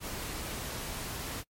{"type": "noise", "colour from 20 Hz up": "pink", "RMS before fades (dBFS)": -38, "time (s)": [0, 1.44], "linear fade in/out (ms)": 50, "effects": ["noise-tail reverb RT60 0.1 s tail -25 dB re dry", "MP3 64 kbps"]}